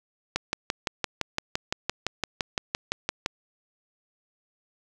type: click train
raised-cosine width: 0.2 ms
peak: -8 dBFS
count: 18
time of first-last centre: 0.36-3.261 s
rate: 5.86 Hz
effects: none